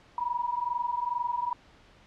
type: tone pair together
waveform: sine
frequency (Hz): 952.7 / 975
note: A#5 / B5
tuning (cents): +37 / -23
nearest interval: unison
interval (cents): 40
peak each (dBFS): -31 / -30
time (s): 0.18-1.53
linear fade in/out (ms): 2
effects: pink hiss -57 dBFS RMS until 2.06 s + low-pass 4000 Hz 12 dB/octave